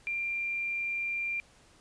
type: tone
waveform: sine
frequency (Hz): 2380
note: D7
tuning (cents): +22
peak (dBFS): -30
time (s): 0.07-1.4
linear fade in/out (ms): 0
effects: pink hiss -60 dBFS RMS until 1.8 s + resampled to 22050 Hz